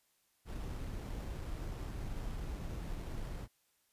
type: noise with sample-and-hold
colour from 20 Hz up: brown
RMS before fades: -41 dBFS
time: 0.45-3.48 s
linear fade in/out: 50 ms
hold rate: 6300 Hz
effects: white hiss -75 dBFS RMS until 3.92 s + resampled to 32000 Hz